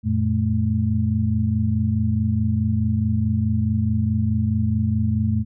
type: tone cluster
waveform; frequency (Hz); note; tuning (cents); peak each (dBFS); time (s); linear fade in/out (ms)
sine; 89.7 / 114.4 / 217.1; F2 / A#2 / A3; +47 / -32 / -23; -22; 0.03-5.45; 50
effects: none